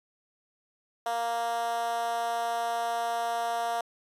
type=tone with high-pass filter; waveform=10% pulse; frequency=233.1 Hz; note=A#3; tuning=in tune; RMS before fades=-30 dBFS; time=1.06-3.81 s; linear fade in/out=2 ms; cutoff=670 Hz; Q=3.6; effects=resampled to 32000 Hz

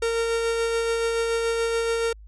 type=tone with tremolo; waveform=45% pulse; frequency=460 Hz; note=A#4; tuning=23 cents flat; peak=-21 dBFS; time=0.02-2.13 s; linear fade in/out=5 ms; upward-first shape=sine; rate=7 Hz; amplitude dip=25%; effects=added 52 Hz sine -42 dBFS peak until 2.27 s + resampled to 24000 Hz

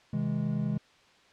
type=chord; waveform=triangle; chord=C augmented; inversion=none; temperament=equal with one note detuned; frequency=130.81 / 160.58 / 207.7 Hz; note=C3 / E3 / G#3; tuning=0 / -45 / 0 cents; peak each=-31 / -30 / -29 dBFS; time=0.13-0.78 s; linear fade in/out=5 ms; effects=white hiss -60 dBFS RMS until 1.32 s + low-pass 4000 Hz 12 dB/octave

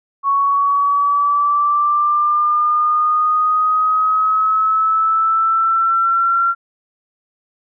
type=linear sweep; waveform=sine; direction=up; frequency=1108.7 to 1373 Hz; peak=-12 dBFS; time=0.23-6.55 s; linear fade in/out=50 ms; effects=none

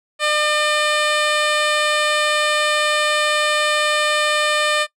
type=tone with low-pass filter; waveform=10% pulse; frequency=602 Hz; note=D5; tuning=43 cents sharp; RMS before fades=-18 dBFS; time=0.19-4.87 s; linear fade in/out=50 ms; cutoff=7700 Hz; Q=0.88; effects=noise-tail reverb RT60 0.1 s tail -20 dB re dry

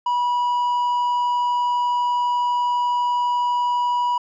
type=tone; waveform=triangle; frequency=974 Hz; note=B5; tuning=24 cents flat; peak=-16 dBFS; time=0.06-4.18 s; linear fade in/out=5 ms; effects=resampled to 16000 Hz

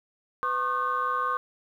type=tone cluster; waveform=sine; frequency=502 / 1085 / 1210 / 1525 Hz; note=B4 / C#6 / D#6 / G6; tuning=+28 / -37 / -49 / -48 cents; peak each=-36 / -27 / -28 / -33 dBFS; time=0.43-1.37 s; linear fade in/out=0 ms; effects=tanh soft clip ceiling -16 dBFS + 10-bit

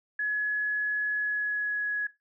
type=tone with pitch glide; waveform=sine; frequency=1693 to 1678.4 Hz; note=G#6 to G#6; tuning=+33 to +18 cents; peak=-26 dBFS; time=0.19-2.07 s; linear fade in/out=5 ms; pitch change=-15 cents; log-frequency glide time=1.15-1.86 s; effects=noise-tail reverb RT60 0.2 s tail -18 dB re dry

